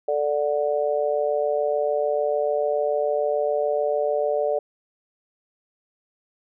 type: harmonic tone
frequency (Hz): 146.83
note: D3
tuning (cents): 0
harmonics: 3 / 4 / 5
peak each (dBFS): -25 / -22 / -29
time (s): 0.08-4.59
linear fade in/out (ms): 5
effects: none